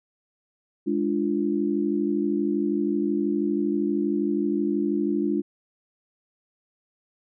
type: chord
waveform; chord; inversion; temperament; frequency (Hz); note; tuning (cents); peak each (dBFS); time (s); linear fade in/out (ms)
sine; D diminished; second; equal with one note detuned; 207.7 / 293.7 / 346.4; Ab3 / D4 / F4; 0 / 0 / -14; -27 / -25 / -26; 0.86-5.42; 20
effects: none